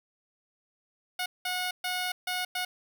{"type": "tone bursts at uneven times", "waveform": "10% pulse", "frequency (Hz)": 728, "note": "F#5", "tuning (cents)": -28, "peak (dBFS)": -21, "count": 5, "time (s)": [[1.19, 1.26], [1.45, 1.71], [1.84, 2.12], [2.27, 2.45], [2.55, 2.65]], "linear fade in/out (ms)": 5, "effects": []}